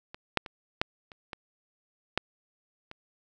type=clicks; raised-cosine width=0.3 ms; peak=-25 / -7 / -24 / -8 / -30 / -21 / -9 / -26 dBFS; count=8; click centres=0.145 / 0.373 / 0.462 / 0.815 / 1.118 / 1.332 / 2.176 / 2.914 s; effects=none